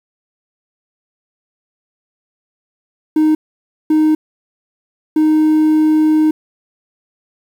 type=tone bursts at uneven times; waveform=triangle; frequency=310.1 Hz; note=D#4; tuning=6 cents flat; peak=-6 dBFS; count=3; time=3.16-3.35 / 3.9-4.15 / 5.16-6.31 s; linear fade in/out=5 ms; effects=tanh soft clip ceiling -2 dBFS + 7-bit